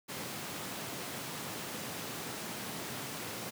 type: high-pass noise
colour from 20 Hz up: pink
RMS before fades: -41 dBFS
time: 0.08-3.51 s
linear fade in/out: 20 ms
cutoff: 120 Hz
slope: 24 dB/octave
effects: none